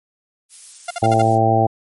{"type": "noise", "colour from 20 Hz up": "violet", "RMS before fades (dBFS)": -34, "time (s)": [0.49, 1.39], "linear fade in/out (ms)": 50}
{"type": "tone bursts", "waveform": "sawtooth", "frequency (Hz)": 698.5, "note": "F5", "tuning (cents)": 0, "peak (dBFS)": -18, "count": 5, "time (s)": [0.88, 1.219], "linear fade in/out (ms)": 5, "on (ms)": 27, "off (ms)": 51}
{"type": "harmonic tone", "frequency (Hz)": 111.9, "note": "A2", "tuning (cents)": 30, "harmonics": [1, 2, 3, 4, 5, 6, 7], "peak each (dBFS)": [-18, -24, -22, -24, -24, -19, -16], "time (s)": [1.02, 1.67], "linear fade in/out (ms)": 10}
{"effects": ["MP3 48 kbps"]}